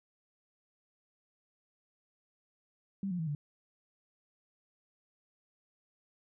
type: tone with pitch steps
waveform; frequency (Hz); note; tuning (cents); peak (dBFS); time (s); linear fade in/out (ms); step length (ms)
sine; 196 / 177.67 / 161.05 / 145.99; G3 / F3 / E3 / D3; 0 / +30 / -40 / -10; -32; 3.03-3.35; 2; 80
effects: none